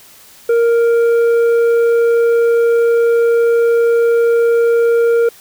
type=tone with tanh clipping; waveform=triangle; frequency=466.2 Hz; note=A#4; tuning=in tune; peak=-10 dBFS; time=0.49-5.29 s; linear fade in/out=5 ms; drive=10 dB; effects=white hiss -42 dBFS RMS until 5.4 s